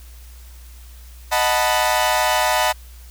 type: chord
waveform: sawtooth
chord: B dominant seventh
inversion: first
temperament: equal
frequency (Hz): 622.3 / 740 / 880 / 987.8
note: D#5 / F#5 / A5 / B5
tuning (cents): 0 / 0 / 0 / 0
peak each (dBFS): -18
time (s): 1.31-2.73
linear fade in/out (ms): 20
effects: added 60 Hz sine -38 dBFS peak until 3.1 s + white hiss -49 dBFS RMS until 3.1 s